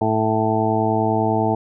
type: harmonic tone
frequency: 110 Hz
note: A2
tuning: in tune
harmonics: 1 / 2 / 3 / 4 / 6 / 7 / 8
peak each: -24 / -24 / -24 / -24 / -24 / -24 / -24 dBFS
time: 0.01-1.55 s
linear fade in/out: 5 ms
effects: none